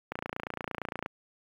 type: click train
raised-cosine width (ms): 0.5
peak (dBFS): -18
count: 28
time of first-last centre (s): 0.12-1.061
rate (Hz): 28.7
effects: high-pass 100 Hz 12 dB/octave + 9-bit